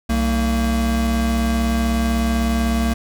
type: tone pair together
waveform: square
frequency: 64.01 / 228.1 Hz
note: C2 / A#3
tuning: -37 / -37 cents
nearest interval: octave + minor seventh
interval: 2200 cents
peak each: -20 dBFS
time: 0.09-2.94 s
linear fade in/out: 10 ms
effects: none